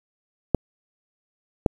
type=clicks; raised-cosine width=2 ms; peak=-3 dBFS; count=2; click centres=0.547 / 1.662 s; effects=7-bit